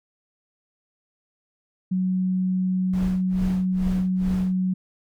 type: tone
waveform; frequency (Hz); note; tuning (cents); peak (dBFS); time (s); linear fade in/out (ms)
sine; 185.3; F#3; +3; -20; 1.91-4.74; 10
type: noise with tremolo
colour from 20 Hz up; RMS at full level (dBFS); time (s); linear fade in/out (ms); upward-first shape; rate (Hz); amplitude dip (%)
brown; -30; 2.93-4.54; 5; sine; 2.3; 100
effects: none